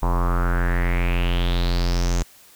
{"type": "tone with low-pass filter sweep", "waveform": "square", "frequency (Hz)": 43.65, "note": "F1", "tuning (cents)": 0, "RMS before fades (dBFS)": -20, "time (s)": [0.02, 2.23], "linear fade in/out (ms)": 10, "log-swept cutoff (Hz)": [950, 6800], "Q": 5.3, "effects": ["white hiss -50 dBFS RMS until 2.55 s"]}